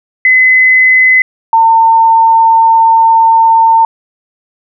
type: tone pair in turn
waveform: sine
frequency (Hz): 2030 / 904.3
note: B6 / A5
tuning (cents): +47 / +47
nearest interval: octave + major second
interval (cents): 1400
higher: first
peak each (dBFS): -3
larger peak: neither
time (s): 0.25-1.22 / 1.53-3.85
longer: second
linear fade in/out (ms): 2
effects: none